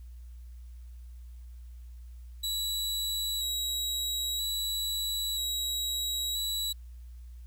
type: tone with vibrato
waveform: sawtooth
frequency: 3889 Hz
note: B7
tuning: 27 cents flat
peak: -27 dBFS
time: 2.43-6.73 s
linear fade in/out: 10 ms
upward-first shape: square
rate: 0.51 Hz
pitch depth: 14 cents each way
effects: added 60 Hz sine -43 dBFS peak until 7.46 s + white hiss -69 dBFS RMS until 7.46 s